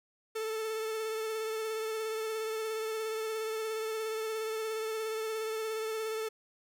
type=tone with vibrato; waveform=45% pulse; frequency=440 Hz; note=A4; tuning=in tune; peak=-33 dBFS; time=0.35-6.29 s; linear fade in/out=10 ms; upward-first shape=triangle; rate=17 Hz; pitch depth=28 cents each way; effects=none